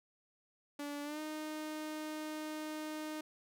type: tone with pitch glide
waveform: sawtooth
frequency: 289.1 to 308.1 Hz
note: D4 to D#4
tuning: -27 to -17 cents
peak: -36 dBFS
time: 0.79-3.21 s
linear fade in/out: 5 ms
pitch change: +110 cents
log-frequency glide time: 1.03-1.2 s
effects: none